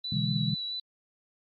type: tone with vibrato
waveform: sine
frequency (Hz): 3951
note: B7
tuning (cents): 0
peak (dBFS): -32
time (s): 0.04-0.8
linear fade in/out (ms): 5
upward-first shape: sine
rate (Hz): 4.5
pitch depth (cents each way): 17
type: chord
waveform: sine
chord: E dominant seventh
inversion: second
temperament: just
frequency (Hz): 123.61 / 148.33 / 164.81 / 206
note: B2 / D3 / E3 / G#3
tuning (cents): +2 / +18 / 0 / -14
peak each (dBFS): -32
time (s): 0.12-0.55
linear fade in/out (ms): 5
effects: Opus 48 kbps